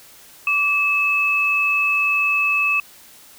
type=tone pair together; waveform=sine; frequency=1158.2 / 2600 Hz; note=D6 / E7; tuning=-24 / -24 cents; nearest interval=octave + major second; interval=1400 cents; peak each=-25 / -16 dBFS; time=0.47-2.8 s; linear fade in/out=2 ms; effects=white hiss -46 dBFS RMS until 3.38 s